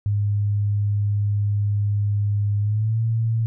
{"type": "tone with pitch glide", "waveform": "sine", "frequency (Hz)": [102.7, 113.3], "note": ["G#2", "A#2"], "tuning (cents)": [-19, -49], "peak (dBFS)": -18, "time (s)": [0.06, 3.46], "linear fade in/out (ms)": 0, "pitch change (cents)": 170, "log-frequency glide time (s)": [2.6, 3], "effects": []}